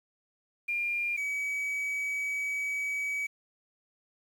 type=tone pair in turn; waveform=sine / triangle; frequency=2400 / 2275 Hz; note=D7 / C#7; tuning=+37 / +44 cents; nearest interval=minor second; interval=93 cents; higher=first; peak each=-28 dBFS; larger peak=neither; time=0.68-1.17 / 1.17-3.27 s; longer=second; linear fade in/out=10 ms; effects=9-bit